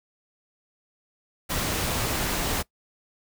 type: noise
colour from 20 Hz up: pink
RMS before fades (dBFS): -27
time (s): 1.49-2.63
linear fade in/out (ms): 20
effects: noise-tail reverb RT60 0.1 s tail -21 dB re dry